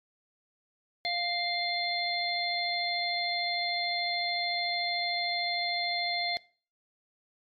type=harmonic tone; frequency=698.5 Hz; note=F5; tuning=in tune; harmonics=1 / 3 / 5 / 6; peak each=-33 / -33 / -37 / -32 dBFS; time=1.05-6.37 s; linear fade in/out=0 ms; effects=noise-tail reverb RT60 0.4 s tail -21 dB re dry + MP3 64 kbps